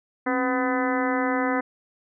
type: harmonic tone with a mistuned harmonic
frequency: 251.7 Hz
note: B3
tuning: 33 cents sharp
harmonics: 1 / 2 / 3 / 4 / 5 / 6 / 7 / 8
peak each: -25 / -28 / -30 / -31 / -32 / -33 / -33 / -34 dBFS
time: 0.26-1.61 s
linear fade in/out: 10 ms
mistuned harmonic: 1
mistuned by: +99 cents
effects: none